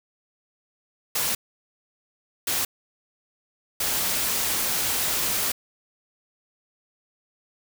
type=noise bursts at uneven times; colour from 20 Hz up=white; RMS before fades=-25 dBFS; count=3; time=1.15-1.35 / 2.47-2.65 / 3.8-5.52 s; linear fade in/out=5 ms; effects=none